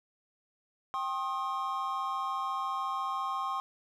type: chord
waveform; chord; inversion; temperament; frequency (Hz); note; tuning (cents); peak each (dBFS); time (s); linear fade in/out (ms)
triangle; C minor; second; equal with one note detuned; 784 / 1070.3 / 1244.5; G5 / C6 / Eb6; 0 / +39 / 0; -36 / -31 / -36; 0.94-3.6; 0
effects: none